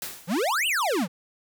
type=noise with exponential decay; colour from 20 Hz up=white; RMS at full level=-31 dBFS; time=0.02-0.48 s; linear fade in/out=2 ms; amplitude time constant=98 ms
type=exponential two-way sweep; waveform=square; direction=up then down; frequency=152.2 to 3136 to 152.2 Hz; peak=-23 dBFS; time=0.27-1.08 s; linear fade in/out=50 ms; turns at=0.67 s
effects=none